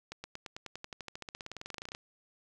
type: accelerating click train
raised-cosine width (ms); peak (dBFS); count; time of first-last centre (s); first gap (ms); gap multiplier
0.2; -24; 29; 0.12-1.949; 120; 0.95
effects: none